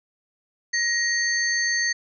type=tone cluster; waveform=sine; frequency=1887 / 4441 / 6300 Hz; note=A#6 / C#8 / G8; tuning=+21 / +2 / +8 cents; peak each=-22 / -28 / -28 dBFS; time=0.73-1.93 s; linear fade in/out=10 ms; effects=none